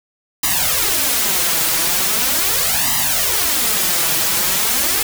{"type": "noise with flanger", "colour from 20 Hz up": "white", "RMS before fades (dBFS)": -17, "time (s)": [0.43, 5.03], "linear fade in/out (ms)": 5, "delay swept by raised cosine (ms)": [1, 6.2], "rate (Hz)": 0.4, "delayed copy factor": 1, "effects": []}